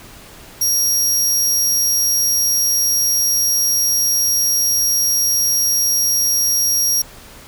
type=tone; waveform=25% pulse; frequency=5640 Hz; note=F8; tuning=16 cents sharp; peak=-9 dBFS; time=0.61-7.02 s; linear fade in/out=5 ms; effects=pink hiss -40 dBFS RMS until 7.47 s